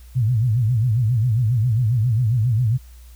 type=tone with vibrato; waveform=sine; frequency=116.54 Hz; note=A#2; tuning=in tune; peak=-15 dBFS; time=0.15-2.78 s; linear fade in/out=20 ms; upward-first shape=sine; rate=7.4 Hz; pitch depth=180 cents each way; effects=added 60 Hz sine -40 dBFS peak until 3.15 s + white hiss -54 dBFS RMS until 3.15 s